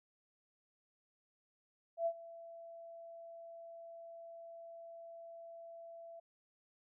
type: tone with ADSR envelope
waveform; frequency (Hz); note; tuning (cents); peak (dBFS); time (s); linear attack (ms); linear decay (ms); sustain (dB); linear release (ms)
sine; 670; E5; +28; -30; 1.97-6.2; 92; 66; -19; 9
effects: none